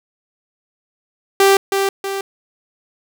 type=tone with echo; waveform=sawtooth; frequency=392 Hz; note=G4; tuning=in tune; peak=-5 dBFS; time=1.4-1.57 s; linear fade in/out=2 ms; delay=320 ms; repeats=2; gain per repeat=-6 dB; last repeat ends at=2.21 s; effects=none